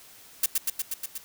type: noise with echo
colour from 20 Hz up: blue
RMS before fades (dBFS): -22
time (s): 0.43-0.46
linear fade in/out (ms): 5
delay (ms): 120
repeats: 6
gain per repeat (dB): -2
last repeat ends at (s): 1.18
effects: white hiss -51 dBFS RMS until 1.24 s